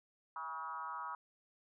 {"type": "tone with frequency modulation", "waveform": "sine", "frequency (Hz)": 1120, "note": "C#6", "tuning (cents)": 18, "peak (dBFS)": -40, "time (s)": [0.36, 1.15], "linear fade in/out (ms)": 2, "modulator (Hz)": 152, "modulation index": 1.6, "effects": []}